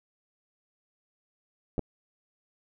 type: clicks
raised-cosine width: 2 ms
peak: -17 dBFS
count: 2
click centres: 1.781 / 1.793 s
effects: none